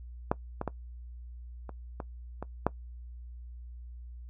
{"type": "clicks", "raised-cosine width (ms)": 1, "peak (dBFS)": [-11, -18, -17, -27, -22, -22, -10], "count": 7, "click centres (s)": [0.315, 0.614, 0.677, 1.693, 2.002, 2.426, 2.666], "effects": ["noise-tail reverb RT60 0.1 s tail -20 dB re dry", "added 60 Hz sine -42 dBFS peak until 4.29 s"]}